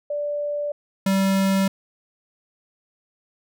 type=tone pair in turn; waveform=sine / square; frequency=585 / 193.54 Hz; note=D5 / G3; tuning=-7 / -22 cents; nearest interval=octave + perfect fifth; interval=1915 cents; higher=first; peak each=-23 / -18 dBFS; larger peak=second; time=0.1-0.72 / 1.06-1.68 s; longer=neither; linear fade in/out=5 ms; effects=none